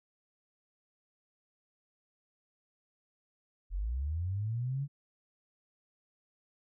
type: linear sweep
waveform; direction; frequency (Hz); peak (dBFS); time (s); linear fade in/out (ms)
sine; up; 41.22 to 144.7; -31; 3.7-4.88; 50
effects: none